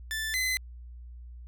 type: tone pair in turn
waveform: sawtooth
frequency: 1760 / 2035 Hz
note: A6 / C7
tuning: 0 / -49 cents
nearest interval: minor third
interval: 251 cents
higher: second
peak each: -27 / -23 dBFS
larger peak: second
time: 0.11-0.34 / 0.34-0.57 s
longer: neither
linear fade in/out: 0 ms
effects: added 60 Hz sine -42 dBFS peak until 1.47 s